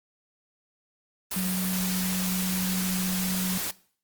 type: tone in noise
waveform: sine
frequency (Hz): 185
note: F#3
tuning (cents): 0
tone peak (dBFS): -26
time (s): 1.36-3.58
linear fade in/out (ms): 5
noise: white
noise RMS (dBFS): -31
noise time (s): 1.31-3.71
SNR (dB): +2
effects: noise-tail reverb RT60 0.5 s tail -20 dB re dry + Opus 32 kbps